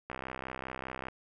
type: click train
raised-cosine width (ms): 0.5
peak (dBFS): -23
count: 65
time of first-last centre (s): 0.1-1.085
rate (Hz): 65
effects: none